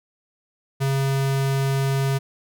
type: tone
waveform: square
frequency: 136.2 Hz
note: C#3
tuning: 30 cents flat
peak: -20 dBFS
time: 0.8-2.19 s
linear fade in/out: 20 ms
effects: none